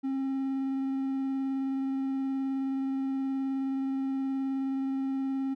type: tone with vibrato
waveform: triangle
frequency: 268.6 Hz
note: C4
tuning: 46 cents sharp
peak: -26 dBFS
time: 0.03-5.55 s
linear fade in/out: 20 ms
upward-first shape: triangle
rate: 19 Hz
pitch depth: 14 cents each way
effects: none